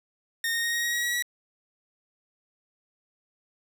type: tone with pitch steps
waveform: sawtooth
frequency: 1840 / 1852.8 / 1865.7 / 1878.7 / 1891.7 / 1904.9 / 1918.1 / 1931.5 Hz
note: A#6 / A#6 / A#6 / A#6 / A#6 / A#6 / A#6 / B6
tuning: -23 / -11 / +1 / +13 / +25 / +37 / +49 / -39 cents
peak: -22 dBFS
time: 0.44-1.224 s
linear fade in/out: 2 ms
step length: 98 ms
effects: none